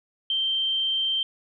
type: tone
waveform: sine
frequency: 3136 Hz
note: G7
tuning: in tune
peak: -22 dBFS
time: 0.3-1.23 s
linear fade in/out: 2 ms
effects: none